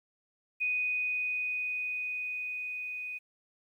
sine tone with level ramp, 2489 Hz, D#7, in tune, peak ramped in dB -27 to -36 dBFS, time 0.6-3.19 s, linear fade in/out 20 ms, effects 11-bit

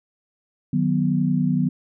sine chord, B major, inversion first, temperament just, 154.34 / 185.21 / 246.9 Hz, D#3 / F#3 / B3, -14 / +2 / 0 cents, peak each -22 dBFS, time 0.73-1.69 s, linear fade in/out 5 ms, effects none

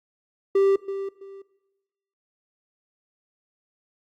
triangle tone with echo, 392 Hz, G4, in tune, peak -14 dBFS, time 0.55-0.76 s, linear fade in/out 5 ms, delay 330 ms, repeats 2, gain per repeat -12 dB, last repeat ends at 1.42 s, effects noise-tail reverb RT60 1.0 s tail -18 dB re dry + Opus 48 kbps

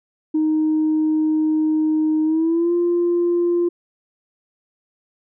sine tone with pitch glide, 311.1 to 347.2 Hz, D#4 to F4, 0 to -10 cents, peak -14 dBFS, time 0.34-3.69 s, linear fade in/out 10 ms, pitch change +190 cents, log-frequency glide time 2.24-2.73 s, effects tanh soft clip ceiling -12 dBFS

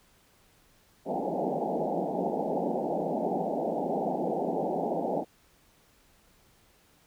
white band-pass noise, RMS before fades -30 dBFS, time 1.05-5.25 s, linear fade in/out 50 ms, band 160 to 840 Hz, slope 96 dB/octave, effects pink hiss -63 dBFS RMS until 7.06 s

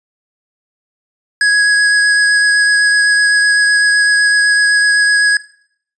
square tone with vibrato, 1665 Hz, G#6, 4 cents sharp, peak -9 dBFS, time 1.41-5.37 s, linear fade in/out 2 ms, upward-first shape triangle, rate 7.9 Hz, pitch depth 11 cents each way, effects noise-tail reverb RT60 0.6 s tail -19 dB re dry + resampled to 22050 Hz

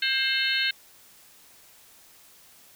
harmonic tone with a mistuned harmonic, 530 Hz, C5, 22 cents sharp, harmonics 3 / 4 / 5 / 6 / 7 / 8, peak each -28 / -30 / -31 / -30 / -30 / -30 dBFS, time 0.02-0.71 s, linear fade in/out 5 ms, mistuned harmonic 6, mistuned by -81 cents, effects white hiss -54 dBFS RMS until 2.75 s

